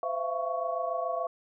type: tone cluster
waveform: sine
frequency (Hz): 512 / 662 / 689 / 1115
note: C5 / E5 / F5 / C#6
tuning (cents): -38 / +7 / -24 / +10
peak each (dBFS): -36 / -33 / -33 / -35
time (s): 0.03-1.27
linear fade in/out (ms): 2
effects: none